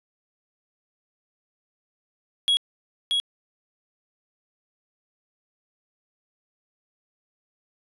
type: tone with echo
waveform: triangle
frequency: 3322 Hz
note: G#7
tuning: in tune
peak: -16 dBFS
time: 2.48-2.57 s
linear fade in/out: 0 ms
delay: 630 ms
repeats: 1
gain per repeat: -3 dB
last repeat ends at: 3.2 s
effects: resampled to 32000 Hz